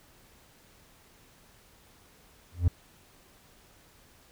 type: tone with exponential growth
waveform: triangle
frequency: 87.31 Hz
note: F2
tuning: in tune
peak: -14 dBFS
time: 2.52-2.68 s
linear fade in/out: 5 ms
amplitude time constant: 33 ms
effects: pink hiss -59 dBFS RMS until 4.31 s